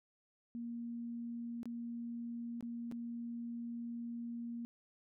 sine tone with dropouts, 235.3 Hz, A#3, 16 cents sharp, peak -40 dBFS, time 0.55-4.65 s, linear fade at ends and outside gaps 0 ms, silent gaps 1.631-1.656 / 2.608-2.626 / 2.914-2.922 s, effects none

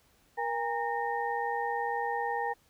sine tone cluster, 472.1 / 810 / 928 / 1840 Hz, A#4 / G#5 / A#5 / A#6, +22 / -43 / -8 / -23 cents, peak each -36 / -32 / -36 / -37 dBFS, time 0.37-2.54 s, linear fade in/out 20 ms, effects pink hiss -66 dBFS RMS until 2.69 s

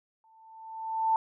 sine tone with exponential growth, 890 Hz, A5, 20 cents sharp, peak -20 dBFS, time 0.24-1.16 s, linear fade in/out 1 ms, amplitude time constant 200 ms, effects none

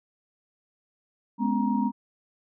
sine tone cluster, 209.3 / 249.3 / 276.1 / 942 Hz, G#3 / B3 / C#4 / A#5, +14 / +16 / -7 / +18 cents, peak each -26 / -26 / -32 / -30 dBFS, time 1.38-1.92 s, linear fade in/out 50 ms, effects none

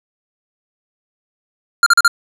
square tone bursts, 1396.9 Hz, F6, in tune, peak -7 dBFS, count 4, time 1.83-2.079 s, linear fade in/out 2 ms, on 33 ms, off 39 ms, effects low-pass 10000 Hz 12 dB/octave

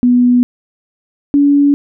sine tone pair in turn, 245.8 / 285.1 Hz, B3 / C#4, -8 / +49 cents, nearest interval minor third, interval 257 cents, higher second, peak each -6 dBFS, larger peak neither, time 0.03-0.43 / 1.34-1.74 s, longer neither, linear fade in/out 0 ms, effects none

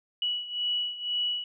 sine beating tone pair, 2937 / 2939 Hz, F#7 / F#7, -13 / -12 cents, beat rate 2 Hz, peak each -29 / -33 dBFS, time 0.22-1.44 s, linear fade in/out 2 ms, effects none

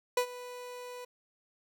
30% pulse tone with ADSR envelope, 493.9 Hz, B4, in tune, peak -21 dBFS, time 0.17-1.05 s, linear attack 4 ms, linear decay 83 ms, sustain -18 dB, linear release 7 ms, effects none

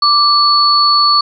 sine tone pair together, 1174.7 / 4427 Hz, D6 / C#8, 0 / -3 cents, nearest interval octave + major seventh, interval 2297 cents, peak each -10 dBFS, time 0.02-1.21 s, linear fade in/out 5 ms, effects none

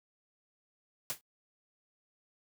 white noise with exponential decay, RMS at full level -31 dBFS, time 1.1-1.21 s, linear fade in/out 0 ms, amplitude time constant 22 ms, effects noise-tail reverb RT60 0.1 s tail -26 dB re dry

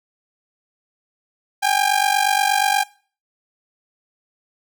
sawtooth ring-modulated tone, 801 Hz, G5, 37 cents sharp, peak -9 dBFS, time 1.62-2.84 s, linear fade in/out 20 ms, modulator 24.2 Hz, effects noise-tail reverb RT60 0.4 s tail -21 dB re dry

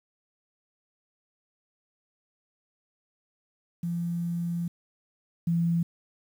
sine tone pair in turn, 171.3 / 168.94 Hz, F3 / E3, -33 / +43 cents, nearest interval unison, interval 24 cents, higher first, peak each -27 / -22 dBFS, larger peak second, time 3.83-4.68 / 5.47-5.83 s, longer first, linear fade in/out 5 ms, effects 9-bit

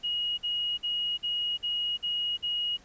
sine tone bursts, 2889 Hz, F#7, 42 cents flat, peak -27 dBFS, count 7, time 0.03-2.774 s, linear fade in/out 20 ms, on 350 ms, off 49 ms, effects pink hiss -57 dBFS RMS until 2.84 s + resampled to 16000 Hz

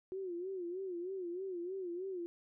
sine tone with vibrato, 364.3 Hz, F#4, 27 cents flat, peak -38 dBFS, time 0.12-2.26 s, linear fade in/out 0 ms, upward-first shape sine, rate 3.2 Hz, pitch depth 110 cents each way, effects none

